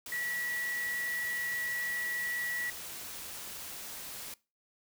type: tone in noise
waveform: sine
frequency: 1938 Hz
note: B6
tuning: 33 cents flat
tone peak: -33 dBFS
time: 0.12-2.7 s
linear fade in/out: 2 ms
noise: white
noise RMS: -43 dBFS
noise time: 0.06-4.34 s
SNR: +7 dB
effects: noise-tail reverb RT60 0.3 s tail -22 dB re dry